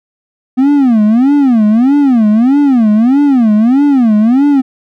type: tone with vibrato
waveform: triangle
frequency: 246.9 Hz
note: B3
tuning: in tune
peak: -3 dBFS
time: 0.57-4.62 s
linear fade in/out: 20 ms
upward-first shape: sine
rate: 1.6 Hz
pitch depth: 280 cents each way
effects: none